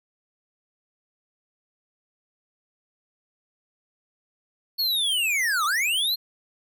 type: linear two-way sweep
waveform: square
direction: down then up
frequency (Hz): 4435 to 1143 to 4266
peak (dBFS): -22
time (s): 4.78-6.16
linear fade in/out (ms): 20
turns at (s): 5.65
effects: none